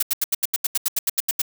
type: noise bursts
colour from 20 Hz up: blue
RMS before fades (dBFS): -20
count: 14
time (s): 0-1.418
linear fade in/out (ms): 5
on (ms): 27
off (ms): 80
effects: none